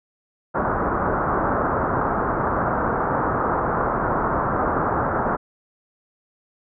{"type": "low-pass noise", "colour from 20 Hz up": "white", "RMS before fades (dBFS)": -22, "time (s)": [0.54, 5.37], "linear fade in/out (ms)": 20, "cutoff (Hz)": 1400, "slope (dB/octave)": 48, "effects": []}